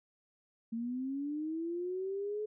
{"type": "linear sweep", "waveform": "sine", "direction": "up", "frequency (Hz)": [224.6, 429.7], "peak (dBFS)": -34, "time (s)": [0.72, 2.46], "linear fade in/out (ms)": 10, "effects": []}